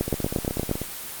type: two click trains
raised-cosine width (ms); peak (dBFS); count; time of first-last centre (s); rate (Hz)
2; -14 / -9; 13 / 7; 0.08-0.816 / 0.01-0.713; 16.3 / 8.53
effects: white hiss -35 dBFS RMS until 1.2 s + Opus 24 kbps